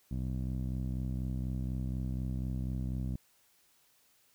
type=tone with low-pass filter; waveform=15% pulse; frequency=64.1 Hz; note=C2; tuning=35 cents flat; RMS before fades=-35 dBFS; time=0.11-3.16 s; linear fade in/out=5 ms; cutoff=230 Hz; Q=0.75; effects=white hiss -68 dBFS RMS until 4.34 s